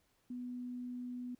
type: tone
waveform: sine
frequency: 247.1 Hz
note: B3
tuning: 1 cent sharp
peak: -40 dBFS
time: 0.3-1.35 s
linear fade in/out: 5 ms
effects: pink hiss -75 dBFS RMS until 1.39 s